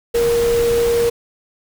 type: tone in noise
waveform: sine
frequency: 469.8 Hz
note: A#4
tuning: 13 cents sharp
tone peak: -13 dBFS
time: 0.14-1.1 s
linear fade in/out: 10 ms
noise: pink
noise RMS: -26 dBFS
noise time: 0.14-1.1 s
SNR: +10 dB
effects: none